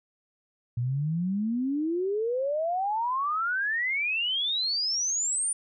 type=exponential sweep; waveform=sine; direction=up; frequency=116.4 to 9397 Hz; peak=-25 dBFS; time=0.77-5.53 s; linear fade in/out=5 ms; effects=none